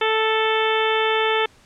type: harmonic tone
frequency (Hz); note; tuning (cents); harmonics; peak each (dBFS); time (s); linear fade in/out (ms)
440; A4; 0; 1 / 2 / 3 / 4 / 5 / 6 / 7 / 8; -21 / -24 / -26 / -27 / -28 / -29 / -29 / -30; 0.01-1.46; 5
effects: pink hiss -53 dBFS RMS until 1.65 s + low-pass 8000 Hz 12 dB/octave